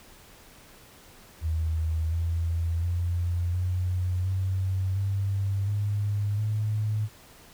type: tone with pitch steps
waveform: sine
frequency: 80.2 / 83.56 / 87.06 / 90.7 / 94.5 / 98.45 / 102.57 / 106.87 Hz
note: E2 / E2 / F2 / F#2 / F#2 / G2 / G#2 / A2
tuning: -47 / +24 / -5 / -34 / +37 / +8 / -21 / -50 cents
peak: -24 dBFS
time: 1.41-7.09 s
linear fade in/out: 50 ms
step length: 710 ms
effects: pink hiss -52 dBFS RMS until 7.53 s